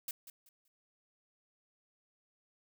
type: noise with echo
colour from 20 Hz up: blue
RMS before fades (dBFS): -39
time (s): 0.08-0.11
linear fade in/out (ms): 2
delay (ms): 190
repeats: 3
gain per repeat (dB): -12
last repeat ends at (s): 0.68
effects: none